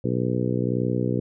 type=harmonic tone; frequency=61.7 Hz; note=B1; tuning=1 cent flat; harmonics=2 / 3 / 4 / 5 / 6 / 7 / 8; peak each=-26 / -28 / -29 / -30 / -31 / -31 / -32 dBFS; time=0.04-1.2 s; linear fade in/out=5 ms; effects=none